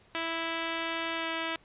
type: tone with pitch glide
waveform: 5% pulse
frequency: 329.6 to 327.3 Hz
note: E4 to E4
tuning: 0 to -12 cents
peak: -19 dBFS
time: 0.15-1.56 s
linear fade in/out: 0 ms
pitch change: -12 cents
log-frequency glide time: 1.14-1.28 s
effects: pink hiss -61 dBFS RMS until 1.64 s + resampled to 8000 Hz